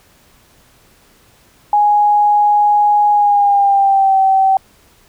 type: tone with pitch glide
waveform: sine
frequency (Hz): 830 to 770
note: G#5 to G5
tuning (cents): -1 to -31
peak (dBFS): -8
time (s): 1.73-4.57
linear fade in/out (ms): 2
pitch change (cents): -130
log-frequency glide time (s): 3.12-4.18
effects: pink hiss -50 dBFS RMS until 5.08 s